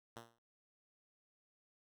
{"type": "tone with exponential decay", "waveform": "5% pulse", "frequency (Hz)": 116.54, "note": "A#2", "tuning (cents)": 0, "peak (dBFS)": -35, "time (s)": [0.16, 0.39], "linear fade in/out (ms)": 5, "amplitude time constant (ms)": 50, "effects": []}